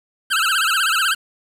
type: tone with vibrato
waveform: 25% pulse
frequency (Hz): 1435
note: F6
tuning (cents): +47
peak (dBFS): -12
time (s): 0.3-1.15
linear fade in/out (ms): 20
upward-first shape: sine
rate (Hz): 16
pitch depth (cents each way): 190
effects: resampled to 32000 Hz + 7-bit